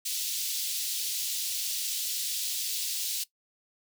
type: high-pass noise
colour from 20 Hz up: pink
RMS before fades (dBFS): -32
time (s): 0.05-3.24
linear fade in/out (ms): 10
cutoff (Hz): 3400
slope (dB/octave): 24
effects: noise-tail reverb RT60 0.1 s tail -18 dB re dry